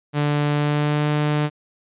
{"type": "tone with pitch glide", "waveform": "sawtooth", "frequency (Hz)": [146.83, 149.22], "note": ["D3", "D3"], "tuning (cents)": [0, 28], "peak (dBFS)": -14, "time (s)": [0.13, 1.5], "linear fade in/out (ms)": 50, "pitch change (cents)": 28, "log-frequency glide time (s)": [0.52, 1.09], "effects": ["resampled to 8000 Hz"]}